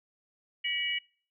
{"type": "tone cluster", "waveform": "sine", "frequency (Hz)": [1932, 2276, 2923], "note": ["B6", "C#7", "F#7"], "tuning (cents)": [-39, 45, -22], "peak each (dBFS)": [-37, -33, -31], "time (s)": [0.64, 0.99], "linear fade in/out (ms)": 10, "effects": ["noise-tail reverb RT60 0.5 s tail -26 dB re dry"]}